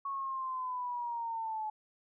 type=linear sweep; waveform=sine; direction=down; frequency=1108.7 to 855 Hz; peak=-34 dBFS; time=0.05-1.7 s; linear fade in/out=5 ms; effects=none